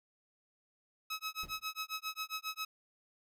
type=tone with tremolo; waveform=15% pulse; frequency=1282 Hz; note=E6; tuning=49 cents flat; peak=-29 dBFS; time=1.1-2.65 s; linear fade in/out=5 ms; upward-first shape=sine; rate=7.4 Hz; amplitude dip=100%
type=noise with exponential decay; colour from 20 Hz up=brown; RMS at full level=-45 dBFS; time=1.43-1.67 s; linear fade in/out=2 ms; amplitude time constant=52 ms
effects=none